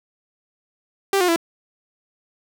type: tone with pitch steps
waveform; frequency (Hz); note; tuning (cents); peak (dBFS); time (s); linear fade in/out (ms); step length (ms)
sawtooth; 392.6 / 358.9 / 334.5; G4 / F4 / E4; +3 / +47 / +25; -12; 1.13-1.361; 2; 77
effects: none